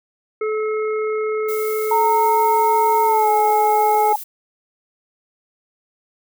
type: harmonic tone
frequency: 431.9 Hz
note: A4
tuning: 32 cents flat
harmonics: 1 / 3 / 5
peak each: -19 / -29 / -33 dBFS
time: 0.41-4.13 s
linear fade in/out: 5 ms
type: noise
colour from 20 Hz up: violet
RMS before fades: -32 dBFS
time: 1.48-4.24 s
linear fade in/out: 10 ms
type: tone with pitch glide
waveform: sine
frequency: 921 to 839.7 Hz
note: A#5 to G#5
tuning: -21 to +19 cents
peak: -14 dBFS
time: 1.91-4.16 s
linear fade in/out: 5 ms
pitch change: -160 cents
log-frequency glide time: 3.04-3.29 s
effects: none